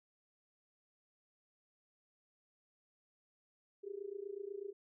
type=tone with amplitude modulation; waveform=sine; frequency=400 Hz; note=G4; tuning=35 cents sharp; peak=-38 dBFS; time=3.83-4.73 s; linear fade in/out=20 ms; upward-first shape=sine; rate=28.1 Hz; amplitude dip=90%; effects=none